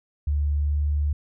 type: tone with pitch glide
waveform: sine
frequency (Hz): 73 to 73.51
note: D2 to D2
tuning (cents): -10 to +2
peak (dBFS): -20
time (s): 0.27-1.13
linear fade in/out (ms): 5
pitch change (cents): +12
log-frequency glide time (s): 0.59-0.79
effects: none